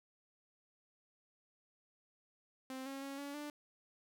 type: tone with pitch steps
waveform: sawtooth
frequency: 261.8 / 272.4 / 275.5 / 283.4 / 294.8 Hz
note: C4 / C#4 / C#4 / C#4 / D4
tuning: +1 / -30 / -11 / +38 / +7 cents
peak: -39 dBFS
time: 2.7-3.5 s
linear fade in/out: 2 ms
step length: 160 ms
effects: none